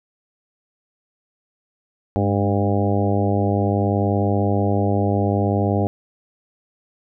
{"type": "harmonic tone with a mistuned harmonic", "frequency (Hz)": 100.6, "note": "G2", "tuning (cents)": 45, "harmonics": [1, 2, 3, 4, 5, 6, 7, 8], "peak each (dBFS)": [-20, -23, -25, -26, -27, -28, -28, -29], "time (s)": [2.16, 5.87], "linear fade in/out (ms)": 0, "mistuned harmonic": 2, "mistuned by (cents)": 43, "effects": []}